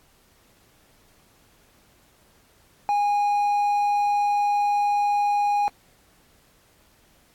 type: tone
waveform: triangle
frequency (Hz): 821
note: G#5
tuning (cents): -20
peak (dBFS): -17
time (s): 2.89-5.68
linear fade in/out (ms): 0
effects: pink hiss -59 dBFS RMS until 7.34 s + AAC 64 kbps